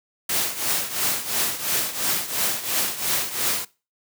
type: noise with tremolo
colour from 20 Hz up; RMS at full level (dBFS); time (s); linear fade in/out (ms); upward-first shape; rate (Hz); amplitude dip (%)
white; -21; 0.29-3.65; 5; triangle; 2.9; 80
effects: noise-tail reverb RT60 0.3 s tail -20 dB re dry + high-pass 100 Hz 12 dB/octave